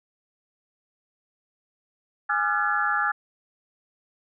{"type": "tone cluster", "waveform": "sine", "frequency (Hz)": [828, 1203, 1370, 1471, 1708], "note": ["G#5", "D6", "F6", "F#6", "G#6"], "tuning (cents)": [-5, 41, -34, -11, 48], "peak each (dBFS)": [-29, -30, -25, -31, -27], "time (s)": [2.29, 3.12], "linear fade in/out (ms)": 10, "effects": []}